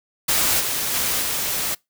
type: noise with level steps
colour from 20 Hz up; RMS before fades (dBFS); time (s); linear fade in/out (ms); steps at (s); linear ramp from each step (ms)
white; -19 / -24 / -22 / -24; 0.28-1.75; 10; 0.59 / 0.93 / 1.21; 20
effects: noise-tail reverb RT60 0.2 s tail -25 dB re dry